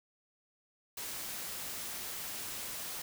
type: noise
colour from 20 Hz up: white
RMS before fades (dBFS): -41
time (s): 0.97-3.02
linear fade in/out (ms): 5
effects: none